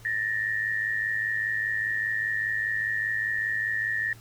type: tone pair together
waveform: sine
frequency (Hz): 1766 / 1871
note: A6 / A#6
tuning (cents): +6 / +6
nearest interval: minor second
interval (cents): 100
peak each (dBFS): -28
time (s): 0.05-4.13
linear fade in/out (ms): 2
effects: added 114 Hz sine -48 dBFS peak until 4.2 s + pink hiss -53 dBFS RMS until 4.2 s